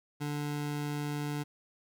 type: tone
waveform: 25% pulse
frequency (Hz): 146.83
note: D3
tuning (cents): 0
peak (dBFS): -29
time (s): 0.2-1.44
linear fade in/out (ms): 20
effects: none